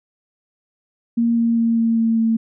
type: tone with pitch steps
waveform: sine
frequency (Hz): 233.1 / 231.5 / 229.9 / 228.3 / 226.7 / 225.2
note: A#3 / A#3 / A#3 / A#3 / A#3 / A3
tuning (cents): 0 / -12 / -24 / -36 / -48 / +40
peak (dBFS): -14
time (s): 1.17-2.37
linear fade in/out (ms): 10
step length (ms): 200
effects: none